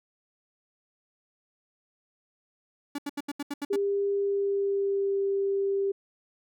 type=tone bursts; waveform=45% pulse; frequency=287 Hz; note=D4; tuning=40 cents flat; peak=-30 dBFS; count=8; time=2.95-3.761 s; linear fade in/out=5 ms; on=34 ms; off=77 ms
type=tone with pitch glide; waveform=sine; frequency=400.2 to 394.5 Hz; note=G4 to G4; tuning=+36 to +11 cents; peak=-24 dBFS; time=3.7-5.92 s; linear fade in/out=10 ms; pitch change=-25 cents; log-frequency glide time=4.13-5.2 s
effects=none